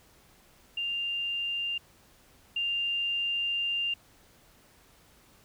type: tone pair in turn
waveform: sine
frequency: 2794 / 2794 Hz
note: F7 / F7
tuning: 0 / 0 cents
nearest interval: unison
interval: 0 cents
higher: neither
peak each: -29 / -27 dBFS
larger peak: second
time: 0.77-1.78 / 2.56-3.94 s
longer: second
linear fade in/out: 5 ms
effects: pink hiss -60 dBFS RMS until 5.44 s